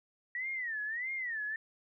sine tone with vibrato, 1899 Hz, A#6, 32 cents sharp, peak -34 dBFS, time 0.35-1.56 s, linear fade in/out 2 ms, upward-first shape sine, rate 1.6 Hz, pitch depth 200 cents each way, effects none

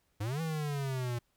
square exponential two-way sweep, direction up then down, 98 to 164.81 to 118 Hz, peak -33 dBFS, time 0.2-1.19 s, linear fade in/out 10 ms, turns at 0.41 s, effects pink hiss -75 dBFS RMS until 1.36 s

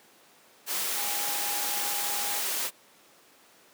sine tone in noise, 819 Hz, G#5, 24 cents flat, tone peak -38 dBFS, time 0.94-2.42 s, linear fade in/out 50 ms, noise white, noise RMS -30 dBFS, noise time 0.66-2.71 s, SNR -11 dB, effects pink hiss -57 dBFS RMS until 3.73 s + high-pass 300 Hz 12 dB/octave

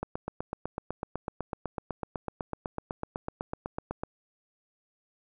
click train, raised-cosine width 1 ms, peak -18 dBFS, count 33, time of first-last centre 0.03-4.035 s, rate 7.99 Hz, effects none

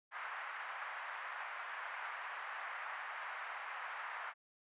white band-pass noise, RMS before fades -45 dBFS, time 0.11-4.34 s, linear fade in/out 50 ms, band 810 to 1900 Hz, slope 24 dB/octave, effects resampled to 8000 Hz

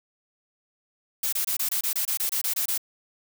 blue noise bursts, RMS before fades -26 dBFS, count 13, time 1.23-2.778 s, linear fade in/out 5 ms, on 96 ms, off 25 ms, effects none

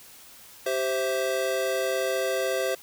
square chord, C major, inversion second, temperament equal with one note detuned, 388.8 / 523.3 / 659.3 Hz, G4 / C5 / E5, -14 / 0 / 0 cents, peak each -31 / -28 / -31 dBFS, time 0.66-2.75 s, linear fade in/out 5 ms, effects white hiss -49 dBFS RMS until 2.82 s

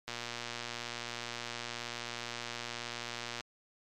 click train, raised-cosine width 0.2 ms, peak -21 dBFS, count 397, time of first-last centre 0.08-3.408 s, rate 119 Hz, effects MP3 96 kbps

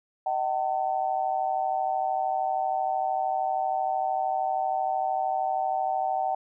sine tone with amplitude modulation, 760 Hz, F#5, 46 cents sharp, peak -20 dBFS, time 0.26-6.35 s, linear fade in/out 5 ms, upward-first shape sine, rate 133 Hz, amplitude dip 90%, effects none

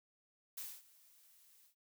blue noise with ADSR envelope, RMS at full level -44 dBFS, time 0.57-1.75 s, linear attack 8 ms, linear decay 240 ms, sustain -22 dB, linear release 100 ms, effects noise-tail reverb RT60 0.1 s tail -26 dB re dry

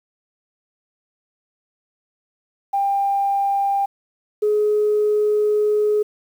sine tone pair in turn, 795 / 421.1 Hz, G5 / G#4, +24 / +24 cents, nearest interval major seventh, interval 1100 cents, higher first, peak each -16 / -14 dBFS, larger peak second, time 2.73-3.86 / 4.42-6.03 s, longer second, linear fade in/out 10 ms, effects tanh soft clip ceiling -10 dBFS + 8-bit

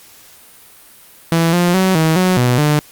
sawtooth tone with pitch steps, 165.8 / 175.6 / 188.1 / 159.8 / 184.2 / 123.5 / 149.4 Hz, E3 / F3 / F#3 / D#3 / F#3 / B2 / D3, +10 / +10 / +29 / +47 / -7 / 0 / +30 cents, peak -7 dBFS, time 1.32-2.79 s, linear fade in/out 0 ms, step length 210 ms, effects white hiss -43 dBFS RMS until 2.91 s + Opus 48 kbps

